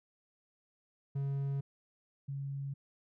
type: tone pair in turn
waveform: triangle / sine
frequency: 138.59 / 138.59 Hz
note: C#3 / C#3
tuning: 0 / 0 cents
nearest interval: unison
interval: 0 cents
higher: neither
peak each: -30 / -36 dBFS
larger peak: first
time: 1.15-1.61 / 2.28-2.74 s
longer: neither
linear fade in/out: 10 ms
effects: none